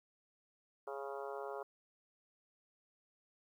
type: harmonic tone with a mistuned harmonic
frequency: 138.59 Hz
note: C#3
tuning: in tune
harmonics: 3 / 4 / 5 / 6 / 7 / 8 / 9 / 10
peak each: -45 / -47 / -49 / -51 / -52 / -53 / -54 / -55 dBFS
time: 0.87-1.63 s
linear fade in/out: 5 ms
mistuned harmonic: 8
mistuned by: -28 cents
effects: 12-bit